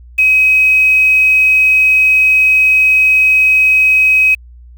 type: tone with quantisation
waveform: sine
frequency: 2536 Hz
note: D#7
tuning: 32 cents sharp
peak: -6 dBFS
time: 0.18-4.35 s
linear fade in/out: 10 ms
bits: 5
effects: added 60 Hz sine -34 dBFS peak until 4.77 s